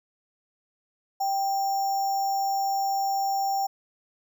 sine tone with sample-and-hold, 784 Hz, G5, in tune, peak -23 dBFS, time 1.2-3.67 s, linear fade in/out 10 ms, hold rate 6300 Hz, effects none

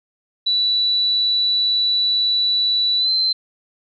sine tone with pitch glide, 3951 to 4093 Hz, B7 to C8, 0 to -39 cents, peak -15 dBFS, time 0.46-3.33 s, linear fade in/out 10 ms, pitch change +61 cents, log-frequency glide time 2.98-3.1 s, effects none

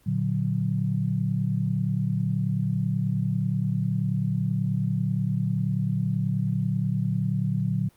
sine chord, Bb augmented, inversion none, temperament equal, 116.54 / 146.83 / 185 Hz, Bb2 / D3 / F#3, 0 / 0 / 0 cents, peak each -27 dBFS, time 0.06-7.89 s, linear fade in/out 10 ms, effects pink hiss -61 dBFS RMS until 7.96 s + Opus 32 kbps

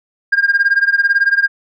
sine tone with tremolo, 1612 Hz, G6, 48 cents sharp, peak -5 dBFS, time 0.32-1.48 s, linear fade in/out 10 ms, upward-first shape sine, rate 18 Hz, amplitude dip 90%, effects tanh soft clip ceiling -6 dBFS

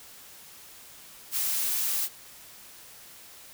blue noise, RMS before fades -28 dBFS, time 1.31-2.09 s, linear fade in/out 50 ms, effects white hiss -49 dBFS RMS until 3.53 s

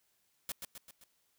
white noise with echo, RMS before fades -38 dBFS, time 0.49-0.52 s, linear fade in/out 2 ms, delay 130 ms, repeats 4, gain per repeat -5 dB, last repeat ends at 1.04 s, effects white hiss -75 dBFS RMS until 1.38 s

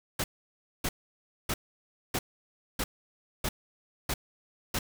pink noise bursts, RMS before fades -30 dBFS, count 8, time 0.19-4.79 s, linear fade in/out 5 ms, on 50 ms, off 600 ms, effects none

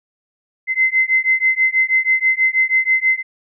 sine beating tone pair, 2058 / 2064.2 Hz, C7 / C7, -29 / -24 cents, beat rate 6.2 Hz, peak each -16 dBFS, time 0.67-3.23 s, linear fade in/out 50 ms, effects none

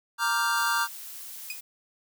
square chord, G minor seventh, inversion first, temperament equal, 932.3 / 1174.7 / 1396.9 / 1568 Hz, Bb5 / D6 / F6 / G6, 0 / 0 / 0 / 0 cents, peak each -30 dBFS, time 0.18-0.88 s, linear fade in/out 50 ms
blue noise, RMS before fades -41 dBFS, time 0.56-1.61 s, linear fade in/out 10 ms
sawtooth tone with exponential decay, 2489 Hz, D#7, in tune, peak -26 dBFS, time 1.5-1.6 s, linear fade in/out 2 ms, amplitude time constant 21 ms
effects none

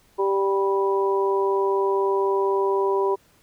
harmonic tone, 196 Hz, G3, in tune, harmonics 2 / 3 / 4 / 5, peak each -20 / -32 / -33 / -25 dBFS, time 0.18-3.16 s, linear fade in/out 20 ms, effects pink hiss -59 dBFS RMS until 3.42 s

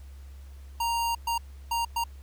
square tone bursts at uneven times, 932 Hz, A#5, 1 cent flat, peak -26 dBFS, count 4, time 0.8-1.15 / 1.27-1.38 / 1.71-1.85 / 1.96-2.04 s, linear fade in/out 5 ms, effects added 68 Hz sine -42 dBFS peak until 2.22 s + pink hiss -60 dBFS RMS until 2.22 s

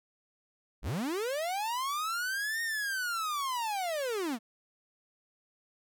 45% pulse linear two-way sweep, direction up then down, 32.7 to 1859 to 208.7 Hz, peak -31 dBFS, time 0.82-4.39 s, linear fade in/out 50 ms, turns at 2.62 s, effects none

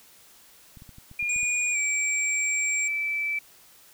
clicks, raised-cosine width 5 ms, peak -34 dBFS, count 8, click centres 0.772 / 0.821 / 0.892 / 0.984 / 1.114 / 1.227 / 1.362 / 1.431 s
sine tone with pitch glide, 2418 to 2318 Hz, D7 to D7, +50 to -23 cents, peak -25 dBFS, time 1.19-3.39 s, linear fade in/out 5 ms, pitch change -73 cents, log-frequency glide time 1.72-1.77 s
sine tone, 7500 Hz, A#8, 10 cents sharp, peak -27 dBFS, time 1.29-2.88 s, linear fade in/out 5 ms
effects white hiss -54 dBFS RMS until 3.93 s

